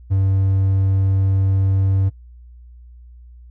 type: tone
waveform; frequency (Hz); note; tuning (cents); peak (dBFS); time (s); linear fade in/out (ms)
triangle; 96.5; G2; -27; -12; 0.1-2.1; 20
effects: noise-tail reverb RT60 0.1 s tail -20 dB re dry + added 60 Hz sine -39 dBFS peak until 3.5 s